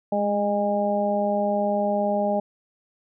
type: harmonic tone with a mistuned harmonic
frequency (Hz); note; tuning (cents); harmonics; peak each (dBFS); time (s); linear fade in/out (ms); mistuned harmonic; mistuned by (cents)
204.2; G#3; -29; 1 / 2 / 3 / 4; -26 / -31 / -23 / -27; 0.12-2.4; 5; 1; +22
effects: none